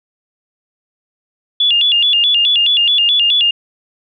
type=tone with vibrato; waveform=sine; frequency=3111 Hz; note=G7; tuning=14 cents flat; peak=-9 dBFS; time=1.6-3.51 s; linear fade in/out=5 ms; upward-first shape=square; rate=4.7 Hz; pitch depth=170 cents each way; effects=none